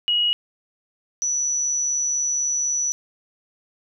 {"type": "tone pair in turn", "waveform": "sine", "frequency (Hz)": [2900, 5922], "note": ["F#7", "F#8"], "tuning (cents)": [-35, 1], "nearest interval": "octave", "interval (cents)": 1236, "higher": "second", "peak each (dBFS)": [-17, -20], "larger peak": "first", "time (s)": [[0.08, 0.33], [1.22, 2.92]], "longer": "second", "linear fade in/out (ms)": 0, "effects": []}